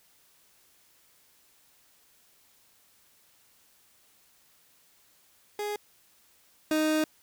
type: tone pair in turn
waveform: 30% pulse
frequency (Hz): 415.3 / 310.3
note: G#4 / D#4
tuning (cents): 0 / -5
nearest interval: perfect fourth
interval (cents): 505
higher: first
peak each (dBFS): -28 / -21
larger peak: second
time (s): 5.59-5.76 / 6.71-7.04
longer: second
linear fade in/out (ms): 2
effects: white hiss -63 dBFS RMS until 7.22 s